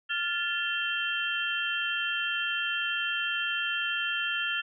sine tone cluster, 1395 / 1742 / 2713 / 3147 Hz, F6 / A6 / E7 / G7, -2 / -18 / +49 / +6 cents, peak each -33 / -33 / -33 / -33 dBFS, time 0.09-4.62 s, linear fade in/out 20 ms, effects none

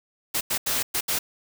white noise bursts at uneven times, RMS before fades -25 dBFS, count 5, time 0.34-0.41 / 0.5-0.58 / 0.66-0.83 / 0.94-1.01 / 1.08-1.19 s, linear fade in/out 10 ms, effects none

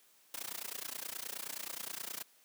white noise with amplitude modulation, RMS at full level -39 dBFS, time 0.34-2.23 s, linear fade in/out 2 ms, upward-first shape sine, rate 29.5 Hz, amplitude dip 95%, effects white hiss -66 dBFS RMS until 2.44 s + high-pass 200 Hz 12 dB/octave

